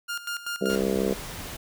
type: tone with tremolo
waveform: sawtooth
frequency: 1408 Hz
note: F6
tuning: 14 cents sharp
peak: -25 dBFS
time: 0.08-0.8 s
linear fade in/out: 20 ms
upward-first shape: square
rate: 5.2 Hz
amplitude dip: 75%
type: harmonic tone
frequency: 66 Hz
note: C2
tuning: 16 cents sharp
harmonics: 3 / 4 / 5 / 6 / 7 / 8 / 9 / 10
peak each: -28 / -34 / -33 / -28 / -29 / -33 / -39 / -38 dBFS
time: 0.61-1.14 s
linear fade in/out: 5 ms
type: noise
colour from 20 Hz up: pink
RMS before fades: -37 dBFS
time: 0.69-1.57 s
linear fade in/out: 10 ms
effects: none